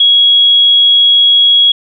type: tone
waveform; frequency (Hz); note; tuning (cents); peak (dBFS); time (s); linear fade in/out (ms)
sine; 3322; G#7; 0; -4; 0-1.72; 5
effects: none